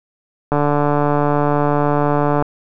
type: click train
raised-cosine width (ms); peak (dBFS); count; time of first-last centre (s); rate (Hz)
1; -3; 279; 0.52-2.424; 146
effects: none